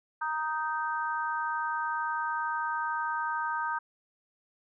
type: chord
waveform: sine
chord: Eb major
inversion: second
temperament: just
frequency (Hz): 933.4 / 1244.5 / 1555.6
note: Bb5 / Eb6 / G6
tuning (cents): +2 / 0 / -14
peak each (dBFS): -32 / -34 / -34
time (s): 0.21-3.79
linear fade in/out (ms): 10
effects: none